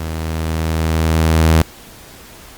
sawtooth tone with level ramp, 80.2 Hz, E2, 47 cents flat, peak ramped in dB -18 to -4 dBFS, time 0-1.62 s, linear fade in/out 5 ms, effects pink hiss -39 dBFS RMS until 2.57 s + Opus 48 kbps

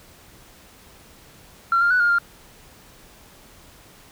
sine tone with pitch steps, 1368 / 1399 / 1483 / 1416 / 1396 Hz, F6 / F6 / F#6 / F6 / F6, -36 / +3 / +4 / +23 / -1 cents, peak -14 dBFS, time 1.72-2.185 s, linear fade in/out 2 ms, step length 93 ms, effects tanh soft clip ceiling -11 dBFS + pink hiss -49 dBFS RMS until 4.11 s

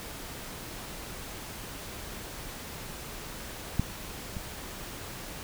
clicks, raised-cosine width 5 ms, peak -12 / -24 dBFS, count 2, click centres 3.796 / 4.368 s, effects pink hiss -41 dBFS RMS until 5.43 s

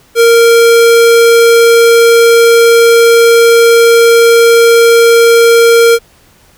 square tone, 464.3 Hz, A#4, 7 cents flat, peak -3 dBFS, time 0.15-5.99 s, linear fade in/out 50 ms, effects pink hiss -45 dBFS RMS until 6.57 s

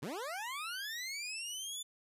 20% pulse linear sweep, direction up, 113.9 to 3520 Hz, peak -34 dBFS, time 0.02-1.83 s, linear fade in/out 10 ms, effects resampled to 32000 Hz

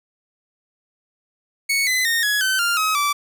sawtooth tone with pitch steps, 2217 / 2021 / 1842.9 / 1680.2 / 1531.9 / 1396.6 / 1273.3 / 1160.9 Hz, C#7 / B6 / A#6 / G#6 / G6 / F6 / D#6 / D6, 0 / +39 / -20 / +20 / -40 / 0 / +40 / -20 cents, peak -14 dBFS, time 1.69-3.13 s, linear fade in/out 10 ms, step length 180 ms, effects none

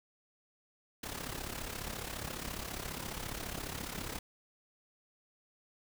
pink noise with amplitude modulation, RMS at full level -38 dBFS, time 1.03-4.19 s, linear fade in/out 5 ms, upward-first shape sine, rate 34.6 Hz, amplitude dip 70%, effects none

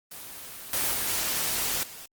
white noise with level steps, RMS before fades -41 / -26 / -28 / -43 dBFS, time 0.11-2.06 s, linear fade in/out 5 ms, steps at 0.73 / 0.93 / 1.83 s, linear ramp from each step 2 ms, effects Opus 24 kbps

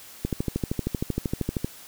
click train, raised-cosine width 3 ms, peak -12 dBFS, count 19, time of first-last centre 0.25-1.645 s, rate 12.9 Hz, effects white hiss -46 dBFS RMS until 1.87 s

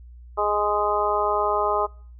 harmonic tone, 207.7 Hz, G#3, in tune, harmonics 2 / 3 / 4 / 5 / 6, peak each -26 / -26 / -26 / -26 / -26 dBFS, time 0.37-1.87 s, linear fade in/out 20 ms, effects noise-tail reverb RT60 0.5 s tail -26 dB re dry + added 60 Hz sine -41 dBFS peak until 2.19 s

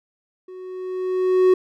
triangle tone with level ramp, 370 Hz, F#4, in tune, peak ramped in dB -34 to -8 dBFS, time 0.48-1.54 s, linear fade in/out 5 ms, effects none

